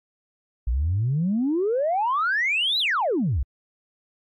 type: exponential two-way sweep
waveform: sine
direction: up then down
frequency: 55 to 4100 to 55 Hz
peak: -19 dBFS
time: 0.67-3.43 s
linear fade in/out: 5 ms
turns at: 2.79 s
effects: tanh soft clip ceiling -16 dBFS + AAC 48 kbps